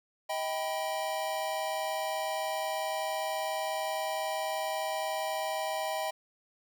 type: chord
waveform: square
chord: Eb augmented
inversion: none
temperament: equal with one note detuned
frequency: 633.5 / 784 / 987.8 Hz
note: Eb5 / G5 / B5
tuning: +31 / 0 / 0 cents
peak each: -35 / -36 / -39 dBFS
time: 0.29-6.11 s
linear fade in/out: 10 ms
effects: none